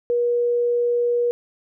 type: tone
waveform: sine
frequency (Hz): 480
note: B4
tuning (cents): -49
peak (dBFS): -17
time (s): 0.1-1.31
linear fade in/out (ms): 0
effects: none